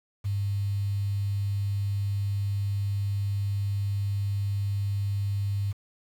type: tone with quantisation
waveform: sine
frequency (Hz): 100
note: G2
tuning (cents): +35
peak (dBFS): -25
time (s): 0.24-5.73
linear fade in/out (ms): 20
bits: 8
effects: none